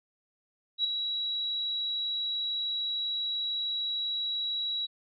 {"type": "tone with ADSR envelope", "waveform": "sine", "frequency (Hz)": 3889, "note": "B7", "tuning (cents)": -27, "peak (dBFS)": -22, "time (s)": [0.78, 4.87], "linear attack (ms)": 64, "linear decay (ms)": 6, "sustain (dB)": -7, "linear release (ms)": 24, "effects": []}